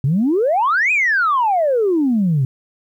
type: exponential two-way sweep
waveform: sine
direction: up then down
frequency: 125.7 to 2557 to 125.7 Hz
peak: -12 dBFS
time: 0.04-2.45 s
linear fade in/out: 2 ms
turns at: 0.92 s
effects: tanh soft clip ceiling -9 dBFS + 9-bit